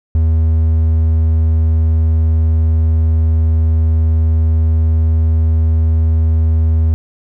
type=tone; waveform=triangle; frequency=80.1 Hz; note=E2; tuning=49 cents flat; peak=-7 dBFS; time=0.15-6.94 s; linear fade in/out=0 ms; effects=none